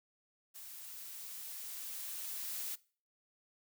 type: noise with level ramp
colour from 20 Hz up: blue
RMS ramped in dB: -50 to -40 dBFS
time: 0.54-2.76 s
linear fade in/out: 20 ms
effects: noise-tail reverb RT60 0.4 s tail -21 dB re dry